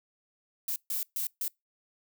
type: noise bursts at uneven times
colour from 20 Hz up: violet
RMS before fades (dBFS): -32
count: 4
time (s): 0.68-0.76 / 0.9-1.03 / 1.16-1.27 / 1.41-1.48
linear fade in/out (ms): 2
effects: noise-tail reverb RT60 0.2 s tail -26 dB re dry